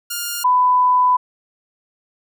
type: tone pair in turn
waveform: 5% pulse / sine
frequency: 1412 / 998.4 Hz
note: F6 / B5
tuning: +19 / +19 cents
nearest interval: tritone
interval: 600 cents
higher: first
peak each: -11 dBFS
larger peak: neither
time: 0.1-0.44 / 0.44-1.17 s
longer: second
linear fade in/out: 10 ms
effects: none

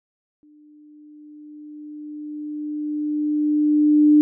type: tone with exponential growth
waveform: sine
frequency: 299.4 Hz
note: D4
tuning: 33 cents sharp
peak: -9 dBFS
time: 0.43-4.21 s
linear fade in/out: 0 ms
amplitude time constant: 820 ms
effects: none

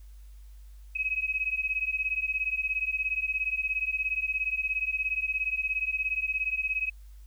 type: beating tone pair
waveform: sine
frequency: 2537 / 2554 Hz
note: D#7 / D#7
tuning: +33 / +45 cents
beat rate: 17 Hz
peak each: -30 dBFS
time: 0.95-6.9 s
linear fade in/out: 10 ms
effects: added 50 Hz sine -45 dBFS peak until 7.26 s + white hiss -66 dBFS RMS until 7.26 s

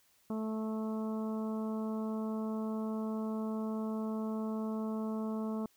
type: harmonic tone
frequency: 218.8 Hz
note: A3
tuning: 9 cents flat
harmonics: 1 / 2 / 3 / 4 / 5 / 6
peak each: -34 / -42 / -46 / -50 / -49 / -54 dBFS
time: 0.3-5.66 s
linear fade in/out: 2 ms
effects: white hiss -69 dBFS RMS until 5.76 s

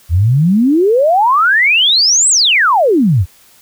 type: exponential two-way sweep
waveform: sine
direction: up then down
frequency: 77.7 to 8270 to 77.7 Hz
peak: -7 dBFS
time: 0.09-3.26 s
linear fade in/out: 50 ms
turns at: 2.29 s
effects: white hiss -46 dBFS RMS until 3.61 s

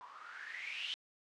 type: noise with low-pass filter sweep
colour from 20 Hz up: violet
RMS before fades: -45 dBFS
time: 0.01-0.94 s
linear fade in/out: 0 ms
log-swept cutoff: 970 to 3200 Hz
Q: 9.5
effects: low-pass 6000 Hz 12 dB/octave

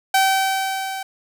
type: tone with level ramp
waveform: sawtooth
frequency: 770 Hz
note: G5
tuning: 31 cents flat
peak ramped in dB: -9 to -23 dBFS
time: 0.14-1.03 s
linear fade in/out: 5 ms
effects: none

